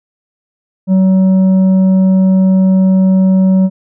sine tone with tanh clipping, 188.7 Hz, F#3, 34 cents sharp, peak -7 dBFS, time 0.87-3.7 s, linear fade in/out 50 ms, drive 6 dB, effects none

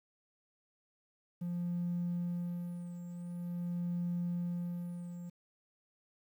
triangle tone with tremolo, 174.61 Hz, F3, in tune, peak -29 dBFS, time 1.41-5.3 s, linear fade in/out 10 ms, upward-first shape sine, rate 0.46 Hz, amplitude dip 70%, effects tanh soft clip ceiling -29 dBFS + 11-bit

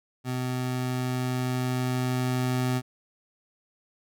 25% pulse tone with level ramp, 126.8 Hz, B2, 46 cents sharp, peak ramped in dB -24 to -20 dBFS, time 0.24-2.82 s, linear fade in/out 50 ms, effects none

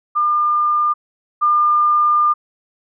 sine tone pair in turn, 1203 / 1203 Hz, D6 / D6, +41 / +41 cents, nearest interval unison, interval 0 cents, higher neither, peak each -13 / -11 dBFS, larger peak second, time 0.15-0.94 / 1.41-2.34 s, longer second, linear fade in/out 20 ms, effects none

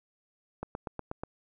click train, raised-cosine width 1 ms, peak -21 dBFS, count 6, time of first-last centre 0.63-1.235 s, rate 8.26 Hz, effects none

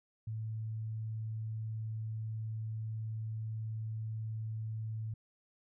sine tone, 110.2 Hz, A2, 3 cents sharp, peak -36 dBFS, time 0.27-5.14 s, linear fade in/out 5 ms, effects none

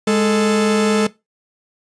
45% pulse tone pair together, 207.7 / 440 Hz, G#3 / A4, 0 / 0 cents, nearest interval octave + minor second, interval 1300 cents, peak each -16 dBFS, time 0.07-1.07 s, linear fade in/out 5 ms, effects noise-tail reverb RT60 0.2 s tail -18 dB re dry + resampled to 22050 Hz

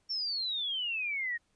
sine exponential sweep, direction down, 5500 to 1844 Hz, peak -31 dBFS, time 0.09-1.38 s, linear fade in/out 20 ms, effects pink hiss -74 dBFS RMS until 1.55 s + resampled to 22050 Hz

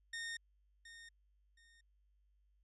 sawtooth tone with echo, 1839 Hz, A#6, 24 cents flat, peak -38 dBFS, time 0.13-0.37 s, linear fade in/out 5 ms, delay 720 ms, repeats 2, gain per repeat -12 dB, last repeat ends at 1.81 s, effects added 50 Hz sine -70 dBFS peak until 2.63 s + resampled to 22050 Hz

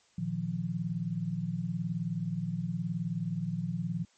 sine chord, Bb suspended fourth, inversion none, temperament equal, 116.54 / 155.56 / 174.61 Hz, Bb2 / Eb3 / F3, 0 / 0 / 0 cents, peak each -38 / -35 / -33 dBFS, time 0.18-4.05 s, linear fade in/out 5 ms, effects white hiss -66 dBFS RMS until 4.17 s + MP3 32 kbps

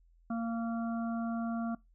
harmonic tone, 230 Hz, A#3, 23 cents flat, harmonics 1 / 3 / 5 / 6, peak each -32 / -41 / -46 / -46 dBFS, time 0.3-1.75 s, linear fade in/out 5 ms, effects noise-tail reverb RT60 0.2 s tail -23 dB re dry + added 42 Hz sine -61 dBFS peak until 1.94 s

